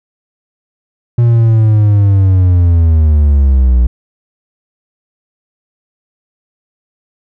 triangle linear sweep, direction down, 120 to 59 Hz, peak -3 dBFS, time 1.18-3.87 s, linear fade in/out 5 ms, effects none

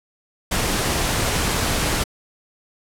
pink noise, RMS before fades -21 dBFS, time 0.51-2.04 s, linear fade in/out 10 ms, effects low-pass 12000 Hz 12 dB/octave

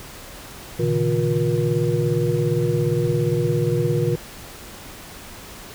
sine tone cluster, 117.8 / 140.3 / 157.6 / 356.7 / 476 Hz, A#2 / C#3 / D#3 / F4 / A#4, +19 / +21 / +23 / +37 / +36 cents, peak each -24 dBFS, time 0.79-4.16 s, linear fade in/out 10 ms, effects pink hiss -39 dBFS RMS until 5.74 s

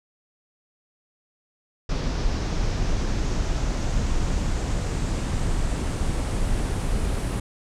brown noise with low-pass filter sweep, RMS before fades -24 dBFS, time 1.89-7.4 s, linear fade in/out 5 ms, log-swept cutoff 5500 to 10000 Hz, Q 2.4, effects none

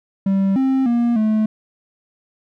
triangle tone with pitch steps, 194.4 / 265.2 / 237.1 / 216.5 Hz, G3 / C4 / A#3 / A3, -14 / +23 / +30 / -28 cents, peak -12 dBFS, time 0.26-1.46 s, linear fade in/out 5 ms, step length 300 ms, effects none

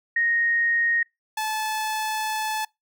sine / sawtooth tone pair in turn, 1864.7 / 867.2 Hz, A#6 / A5, 0 / -25 cents, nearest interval octave + minor second, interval 1325 cents, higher first, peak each -19 / -21 dBFS, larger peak first, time 0.16-1.03 / 1.37-2.65 s, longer second, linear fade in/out 5 ms, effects noise-tail reverb RT60 0.2 s tail -26 dB re dry

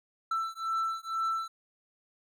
triangle beating tone pair, 1330 / 1332.1 Hz, E6 / E6, +15 / +18 cents, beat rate 2.1 Hz, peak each -31 / -31 dBFS, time 0.31-1.48 s, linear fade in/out 5 ms, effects none

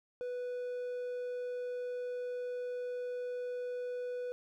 triangle tone, 493.9 Hz, B4, in tune, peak -34 dBFS, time 0.21-4.32 s, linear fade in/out 0 ms, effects none

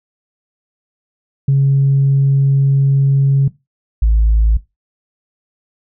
sine tone pair in turn, 137.6 / 54.61 Hz, C#3 / A1, -12 / -12 cents, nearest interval octave + major third, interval 1600 cents, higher first, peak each -7 dBFS, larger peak neither, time 1.48-3.48 / 4.02-4.57 s, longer first, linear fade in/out 5 ms, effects noise-tail reverb RT60 0.2 s tail -18 dB re dry + tanh soft clip ceiling -5 dBFS

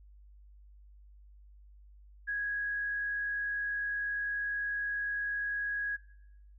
sine tone with frequency modulation, 1658 Hz, G#6, 3 cents flat, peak -31 dBFS, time 2.27-5.97 s, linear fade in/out 20 ms, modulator 68.8 Hz, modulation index 0.3, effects noise-tail reverb RT60 0.8 s tail -18 dB re dry + added 50 Hz sine -53 dBFS peak until 6.58 s

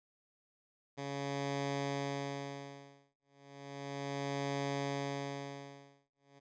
10% pulse tone with tremolo, 140 Hz, C#3, 18 cents sharp, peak -26 dBFS, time 0.97-6.4 s, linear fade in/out 20 ms, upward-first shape sine, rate 0.34 Hz, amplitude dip 100%, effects resampled to 16000 Hz

